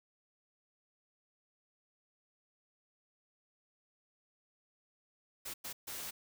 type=noise bursts at uneven times; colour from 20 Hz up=white; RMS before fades=-43 dBFS; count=3; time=5.45-5.54 / 5.64-5.73 / 5.87-6.11 s; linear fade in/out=10 ms; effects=none